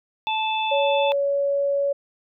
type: harmonic tone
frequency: 875 Hz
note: A5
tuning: 10 cents flat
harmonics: 1 / 3 / 4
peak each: -23 / -28 / -29 dBFS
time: 0.27-1.12 s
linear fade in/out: 0 ms
type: tone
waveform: sine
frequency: 562 Hz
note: C#5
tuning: 24 cents sharp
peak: -19 dBFS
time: 0.71-1.93 s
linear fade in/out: 10 ms
effects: none